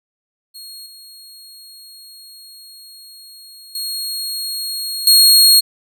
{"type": "tone with level steps", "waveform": "sawtooth", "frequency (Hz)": 4288, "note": "C8", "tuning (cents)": 42, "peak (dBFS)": [-30, -35, -19, -4], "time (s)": [0.54, 5.61], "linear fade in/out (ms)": 20, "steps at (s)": [0.86, 3.75, 5.07], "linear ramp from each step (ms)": 2, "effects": []}